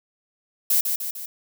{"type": "noise with echo", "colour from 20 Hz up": "violet", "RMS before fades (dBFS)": -19, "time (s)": [0.7, 0.81], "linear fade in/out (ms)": 5, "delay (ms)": 150, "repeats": 3, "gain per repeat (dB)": -5, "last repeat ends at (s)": 1.26, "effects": []}